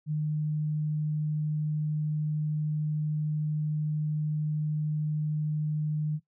sine tone, 152.2 Hz, D#3, 38 cents flat, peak -26 dBFS, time 0.06-6.2 s, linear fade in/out 50 ms, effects noise-tail reverb RT60 0.1 s tail -17 dB re dry

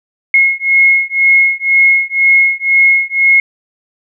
sine beating tone pair, 2164 / 2166 Hz, C#7 / C#7, -42 / -41 cents, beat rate 2 Hz, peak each -10 dBFS, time 0.34-3.4 s, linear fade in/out 2 ms, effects none

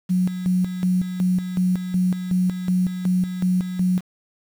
sine tone with tremolo, 182.5 Hz, F#3, 24 cents flat, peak -16 dBFS, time 0.09-4.01 s, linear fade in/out 20 ms, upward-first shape square, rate 2.7 Hz, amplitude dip 65%, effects 7-bit

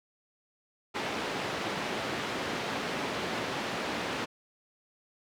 pink band-pass noise, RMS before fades -34 dBFS, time 0.94-4.26 s, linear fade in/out 20 ms, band 210 to 3600 Hz, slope 12 dB/octave, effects none

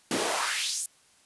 pink noise with high-pass filter sweep, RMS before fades -29 dBFS, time 0.11-0.86 s, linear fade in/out 2 ms, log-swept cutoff 220 to 9600 Hz, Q 2.2, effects white hiss -61 dBFS RMS until 1.25 s + resampled to 24000 Hz

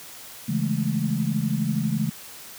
sine chord, A major seventh, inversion first, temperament equal, 138.59 / 164.81 / 207.7 / 220 Hz, C#3 / E3 / G#3 / A3, 0 / 0 / 0 / 0 cents, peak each -27 dBFS, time 0.48-2.1 s, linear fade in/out 10 ms, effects white hiss -42 dBFS RMS until 2.58 s + high-pass 80 Hz 12 dB/octave

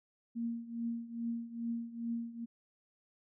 sine tone with tremolo, 232.8 Hz, A#3, 2 cents flat, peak -32 dBFS, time 0.35-2.46 s, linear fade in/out 20 ms, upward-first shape triangle, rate 2.4 Hz, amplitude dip 85%, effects none

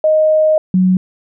sine tone pair in turn, 622.3 / 185.01 Hz, D#5 / F#3, 0 / 0 cents, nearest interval octave + major sixth, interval 2100 cents, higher first, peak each -8 dBFS, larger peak neither, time 0.04-0.58 / 0.74-0.97 s, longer first, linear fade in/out 2 ms, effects none

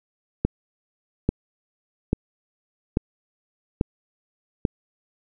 click train, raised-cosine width 3 ms, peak -6 dBFS, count 6, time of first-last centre 0.45-4.652 s, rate 1.19 Hz, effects none

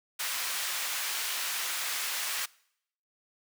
pink high-pass noise, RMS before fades -33 dBFS, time 0.19-2.46 s, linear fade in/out 10 ms, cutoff 1500 Hz, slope 12 dB/octave, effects noise-tail reverb RT60 0.7 s tail -23 dB re dry

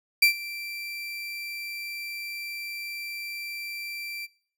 30% pulse tone with ADSR envelope, 2349 Hz, D7, in tune, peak -12 dBFS, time 0.22-4.27 s, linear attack 6 ms, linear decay 100 ms, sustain -20 dB, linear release 27 ms, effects noise-tail reverb RT60 0.5 s tail -19 dB re dry

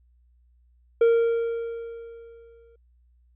triangle tone with exponential decay, 462.9 Hz, A#4, 12 cents flat, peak -12 dBFS, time 1.01-2.76 s, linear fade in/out 5 ms, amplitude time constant 380 ms, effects added 60 Hz sine -57 dBFS peak until 3.35 s + resampled to 8000 Hz

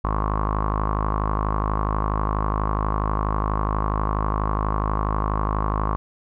sawtooth tone with low-pass filter, 52.2 Hz, G#1, 10 cents sharp, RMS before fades -23 dBFS, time 0.04-5.96 s, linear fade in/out 0 ms, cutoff 1100 Hz, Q 9.2, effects none

